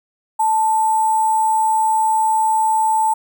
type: tone with sample-and-hold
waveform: sine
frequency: 880 Hz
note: A5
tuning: in tune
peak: -13 dBFS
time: 0.39-3.14 s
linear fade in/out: 10 ms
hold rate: 8820 Hz
effects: none